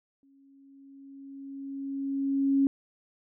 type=tone with exponential growth; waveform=sine; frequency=274.6 Hz; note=C#4; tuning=16 cents flat; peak=-19 dBFS; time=0.23-2.67 s; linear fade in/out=1 ms; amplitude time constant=530 ms; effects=none